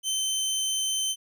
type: tone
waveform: 20% pulse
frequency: 3085 Hz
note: G7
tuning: 28 cents flat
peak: -20 dBFS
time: 0.03-1.16 s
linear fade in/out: 50 ms
effects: none